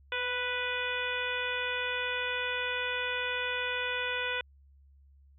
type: harmonic tone with a mistuned harmonic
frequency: 493.9 Hz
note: B4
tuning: in tune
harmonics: 1 / 2 / 3 / 4 / 5 / 6 / 7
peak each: -38 / -40 / -35 / -39 / -36 / -41 / -40 dBFS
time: 0.12-4.41 s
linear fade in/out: 2 ms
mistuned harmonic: 1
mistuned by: +16 cents
effects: added 69 Hz sine -56 dBFS peak until 5.38 s